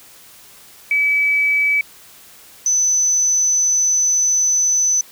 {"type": "tone pair in turn", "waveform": "sine", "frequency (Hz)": [2291, 6034], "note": ["D7", "F#8"], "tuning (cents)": [-44, 33], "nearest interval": "octave + perfect fourth", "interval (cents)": 1677, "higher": "second", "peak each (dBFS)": -13, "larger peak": "neither", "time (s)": [[0.91, 1.81], [2.66, 5.01]], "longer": "second", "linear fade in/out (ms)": 2, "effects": ["white hiss -44 dBFS RMS until 5.11 s"]}